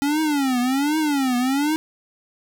square tone with vibrato, 277.2 Hz, C#4, in tune, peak -19 dBFS, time 0.02-1.76 s, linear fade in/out 0 ms, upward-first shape triangle, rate 1.3 Hz, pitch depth 240 cents each way, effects none

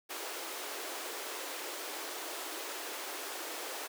pink high-pass noise, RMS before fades -41 dBFS, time 0.09-3.88 s, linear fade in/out 20 ms, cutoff 320 Hz, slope 48 dB/octave, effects none

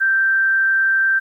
sine tone with amplitude modulation, 1568 Hz, G6, in tune, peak -12 dBFS, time 0-1.2 s, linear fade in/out 20 ms, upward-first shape sine, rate 215 Hz, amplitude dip 25%, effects 9-bit

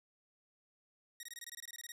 10% pulse tone bursts, 1886 Hz, A#6, 20 cents sharp, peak -36 dBFS, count 14, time 1.2-1.92 s, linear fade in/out 2 ms, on 31 ms, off 22 ms, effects none

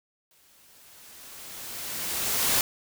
white noise with exponential growth, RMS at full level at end -22 dBFS, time 0.31-2.61 s, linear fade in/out 1 ms, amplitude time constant 500 ms, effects none

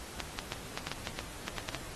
clicks, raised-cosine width 0.2 ms, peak -16 dBFS, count 12, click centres 0.203 / 0.389 / 0.521 / 0.775 / 0.87 / 0.916 / 1.072 / 1.19 / 1.481 / 1.583 / 1.689 / 1.747 s, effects pink hiss -46 dBFS RMS until 1.95 s + AAC 32 kbps

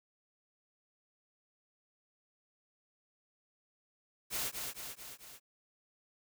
white noise with echo, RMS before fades -36 dBFS, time 4.3-4.52 s, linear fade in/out 50 ms, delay 220 ms, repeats 4, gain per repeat -4 dB, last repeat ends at 5.4 s, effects none

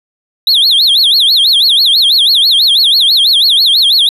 triangle tone with vibrato, 3729 Hz, A#7, in tune, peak -4 dBFS, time 0.47-4.09 s, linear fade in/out 2 ms, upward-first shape sine, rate 6.1 Hz, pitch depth 280 cents each way, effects resampled to 32000 Hz

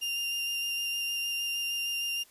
35% pulse tone with vibrato, 2794 Hz, F7, in tune, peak -28 dBFS, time 0.01-2.24 s, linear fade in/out 20 ms, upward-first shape square, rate 6.5 Hz, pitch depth 8 cents each way, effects white hiss -59 dBFS RMS until 2.3 s + resampled to 32000 Hz

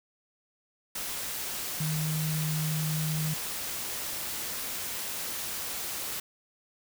sine tone in noise, 155.56 Hz, D#3, in tune, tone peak -28 dBFS, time 1.8-3.34 s, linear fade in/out 5 ms, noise white, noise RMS -35 dBFS, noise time 0.95-6.2 s, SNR +4 dB, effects none

